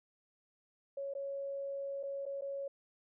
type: tone with dropouts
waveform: sine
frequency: 554.4 Hz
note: C#5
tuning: in tune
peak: -37 dBFS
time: 0.97-2.68 s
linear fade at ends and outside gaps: 5 ms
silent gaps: 1.138-1.15 / 2.03-2.034 / 2.255-2.262 / 2.411-2.419 s
effects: none